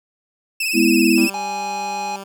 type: tone with vibrato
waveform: sawtooth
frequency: 2586 Hz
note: E7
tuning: 34 cents flat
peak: -16 dBFS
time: 0.6-1.3 s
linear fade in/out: 5 ms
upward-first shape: sine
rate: 18 Hz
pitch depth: 63 cents each way
type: chord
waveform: sine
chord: E major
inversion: first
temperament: equal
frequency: 207.7 / 246.9 / 329.6 Hz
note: G#3 / B3 / E4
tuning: 0 / 0 / 0 cents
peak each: -19 / -17 / -15 dBFS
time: 0.73-1.29 s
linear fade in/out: 50 ms
type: tone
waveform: 10% pulse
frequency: 196 Hz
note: G3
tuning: in tune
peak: -23 dBFS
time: 1.17-2.24 s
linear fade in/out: 10 ms
type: harmonic tone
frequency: 830.6 Hz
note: G#5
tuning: in tune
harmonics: 1 / 3 / 5 / 7 / 9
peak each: -23 / -33 / -37 / -40 / -42 dBFS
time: 1.34-2.16 s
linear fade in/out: 2 ms
effects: none